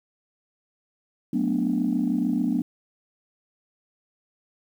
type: chord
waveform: sine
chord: B minor seventh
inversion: second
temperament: equal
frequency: 185 / 220 / 246.9 / 293.7 Hz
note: F#3 / A3 / B3 / D4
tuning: 0 / 0 / 0 / 0 cents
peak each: -28 / -27 / -24 / -26 dBFS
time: 1.33-2.62 s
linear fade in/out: 5 ms
effects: tanh soft clip ceiling -14 dBFS + 9-bit